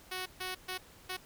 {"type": "tone bursts at uneven times", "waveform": "5% pulse", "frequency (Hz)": 370, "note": "F#4", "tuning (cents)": 0, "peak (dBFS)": -25, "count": 4, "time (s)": [[0.11, 0.26], [0.4, 0.55], [0.68, 0.78], [1.09, 1.17]], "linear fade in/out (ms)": 10, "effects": ["pink hiss -57 dBFS RMS until 1.25 s"]}